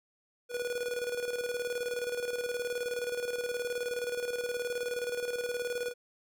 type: tone with tremolo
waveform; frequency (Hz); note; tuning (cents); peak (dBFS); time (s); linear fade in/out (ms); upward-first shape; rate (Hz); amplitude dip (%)
square; 486.4; B4; -26; -31; 0.49-5.94; 50; square; 19; 55
effects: none